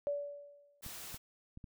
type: tone with exponential decay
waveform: sine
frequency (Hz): 575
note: D5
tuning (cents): -37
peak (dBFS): -30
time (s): 0.07-0.81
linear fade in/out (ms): 0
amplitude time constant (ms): 160
type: noise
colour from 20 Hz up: white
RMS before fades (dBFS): -47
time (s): 0.82-1.18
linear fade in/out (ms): 20
type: clicks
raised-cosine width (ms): 5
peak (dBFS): -36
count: 4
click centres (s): 0.864 / 1.144 / 1.574 / 1.642
effects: none